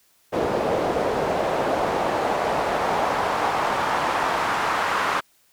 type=noise with band-pass filter sweep; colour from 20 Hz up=pink; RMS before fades=-23 dBFS; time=0.32-5.21 s; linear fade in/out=20 ms; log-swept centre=500 to 1200 Hz; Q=1.6; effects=white hiss -61 dBFS RMS until 5.52 s